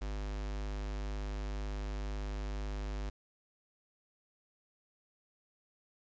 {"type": "tone with notch filter", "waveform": "square", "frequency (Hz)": 51, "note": "G#1", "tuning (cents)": -31, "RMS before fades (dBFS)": -38, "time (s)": [0.01, 3.1], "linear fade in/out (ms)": 10, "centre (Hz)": 120, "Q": 1.5, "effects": ["resampled to 16000 Hz", "11-bit"]}